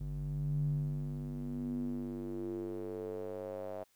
square tone with band-pass filter sweep, 48.87 Hz, G1, 5 cents flat, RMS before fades -38 dBFS, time 0-3.84 s, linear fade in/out 10 ms, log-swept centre 110 to 620 Hz, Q 5.3, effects white hiss -72 dBFS RMS until 3.95 s

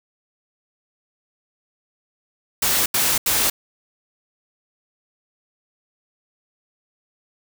white noise bursts, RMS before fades -19 dBFS, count 3, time 2.62-3.5 s, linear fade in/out 5 ms, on 240 ms, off 80 ms, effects none

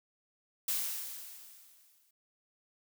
blue noise with exponential decay, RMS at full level -31 dBFS, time 0.68-2.11 s, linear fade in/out 5 ms, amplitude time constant 310 ms, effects none

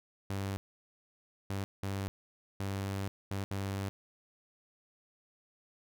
sawtooth tone bursts at uneven times, 98 Hz, G2, in tune, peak -30 dBFS, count 6, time 0.3-0.57 / 1.5-1.64 / 1.83-2.08 / 2.6-3.08 / 3.31-3.44 / 3.51-3.89 s, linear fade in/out 0 ms, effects none

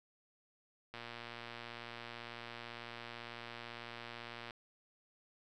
click train, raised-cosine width 0.3 ms, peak -30 dBFS, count 422, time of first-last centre 0.94-4.508 s, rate 118 Hz, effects none

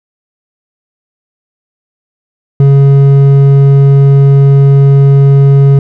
sine tone with hard clipping, 138.8 Hz, C#3, 3 cents sharp, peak -3 dBFS, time 2.6-5.79 s, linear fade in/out 2 ms, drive 6 dB, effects none

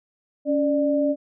sine tone pair together, 280.3 / 593.9 Hz, C#4 / D5, +19 / +19 cents, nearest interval octave + minor second, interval 1300 cents, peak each -21 dBFS, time 0.45-1.16 s, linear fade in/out 50 ms, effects none

